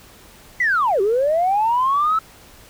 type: linear two-way sweep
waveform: sine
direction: down then up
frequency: 2041 to 374 to 1323 Hz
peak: -14 dBFS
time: 0.6-2.19 s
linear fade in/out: 5 ms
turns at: 1.01 s
effects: tanh soft clip ceiling -10 dBFS + pink hiss -46 dBFS RMS until 2.69 s